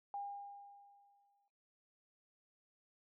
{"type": "tone with exponential decay", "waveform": "sine", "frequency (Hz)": 806, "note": "G5", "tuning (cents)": 48, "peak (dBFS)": -39, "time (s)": [0.14, 1.48], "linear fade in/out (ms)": 1, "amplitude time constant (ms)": 290, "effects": ["noise-tail reverb RT60 0.3 s tail -17 dB re dry"]}